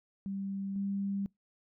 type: tone pair in turn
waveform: sine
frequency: 196 / 198.05 Hz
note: G3 / G3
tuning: 0 / +18 cents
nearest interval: unison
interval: 18 cents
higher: second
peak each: -34 / -31 dBFS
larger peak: second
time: 0.26-0.76 / 0.76-1.26 s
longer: neither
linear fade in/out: 0 ms
effects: noise-tail reverb RT60 0.2 s tail -26 dB re dry